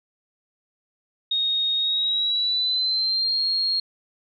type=tone with pitch glide; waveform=sine; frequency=3729 to 4259 Hz; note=A#7 to C8; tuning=0 to +30 cents; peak=-20 dBFS; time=1.31-3.8 s; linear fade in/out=5 ms; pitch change=+230 cents; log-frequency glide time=1.76-3.44 s; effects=none